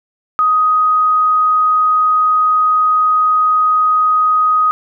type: tone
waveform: sine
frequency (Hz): 1252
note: D#6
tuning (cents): +10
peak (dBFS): -9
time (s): 0.39-4.71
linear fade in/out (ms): 0
effects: none